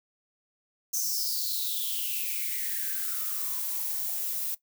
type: noise with high-pass filter sweep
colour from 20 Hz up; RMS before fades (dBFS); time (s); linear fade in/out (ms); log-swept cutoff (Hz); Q
violet; -31; 0.93-4.55; 10; 6200 to 520; 8.2
effects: noise-tail reverb RT60 0.1 s tail -17 dB re dry